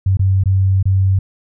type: tone with dropouts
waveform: sine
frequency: 95.7 Hz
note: G2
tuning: 41 cents flat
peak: -10 dBFS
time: 0.06-1.19 s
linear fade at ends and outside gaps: 5 ms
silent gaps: 0.171-0.193 / 0.437-0.457 / 0.828-0.855 s
effects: none